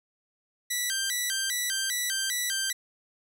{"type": "tone with vibrato", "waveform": "10% pulse", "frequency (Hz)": 1757, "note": "A6", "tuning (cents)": -3, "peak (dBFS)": -18, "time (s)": [0.7, 2.73], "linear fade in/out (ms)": 10, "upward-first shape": "square", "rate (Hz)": 2.5, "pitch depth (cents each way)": 190, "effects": []}